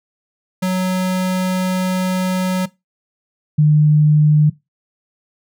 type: tone pair in turn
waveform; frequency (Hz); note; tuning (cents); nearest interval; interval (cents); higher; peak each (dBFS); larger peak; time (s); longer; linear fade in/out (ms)
square / sine; 185 / 151.05; F#3 / D3; 0 / +49; major third; 351; first; -16 / -8; second; 0.62-2.66 / 3.58-4.5; first; 10
effects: noise-tail reverb RT60 0.2 s tail -19 dB re dry